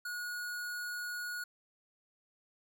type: tone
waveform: square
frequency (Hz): 1451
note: F#6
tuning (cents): -34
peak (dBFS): -38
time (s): 0.05-1.44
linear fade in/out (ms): 5
effects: none